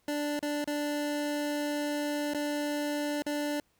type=tone with dropouts; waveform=25% pulse; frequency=293.7 Hz; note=D4; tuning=in tune; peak=-26 dBFS; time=0.08-3.6 s; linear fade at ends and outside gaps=2 ms; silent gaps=0.392-0.427 / 0.643-0.675 / 2.336-2.346 / 3.222-3.264 s; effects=pink hiss -71 dBFS RMS until 3.79 s